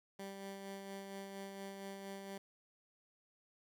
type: tone with tremolo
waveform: 15% pulse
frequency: 196 Hz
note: G3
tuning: in tune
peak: -38 dBFS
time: 0.19-2.38 s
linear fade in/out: 5 ms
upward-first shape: sine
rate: 4.3 Hz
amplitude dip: 35%
effects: none